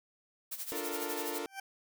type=noise with tremolo; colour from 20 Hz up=blue; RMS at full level=-38 dBFS; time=0.51-1.39 s; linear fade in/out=10 ms; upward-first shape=sine; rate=12 Hz; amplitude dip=75%
type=chord; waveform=sawtooth; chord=Bb major seventh; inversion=first; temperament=equal; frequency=293.7 / 349.2 / 440 / 466.2 Hz; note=D4 / F4 / A4 / Bb4; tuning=0 / 0 / 0 / 0 cents; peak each=-38 dBFS; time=0.72-1.46 s; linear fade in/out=0 ms
type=tone with exponential growth; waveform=20% pulse; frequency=780 Hz; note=G5; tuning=9 cents flat; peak=-31 dBFS; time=1.45-1.6 s; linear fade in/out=5 ms; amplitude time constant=32 ms
effects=none